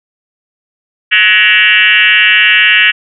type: tone with frequency modulation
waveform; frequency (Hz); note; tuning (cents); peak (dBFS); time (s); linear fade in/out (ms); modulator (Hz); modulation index
sine; 2294; D7; -41; -4; 1.11-2.92; 20; 202; 3.5
effects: none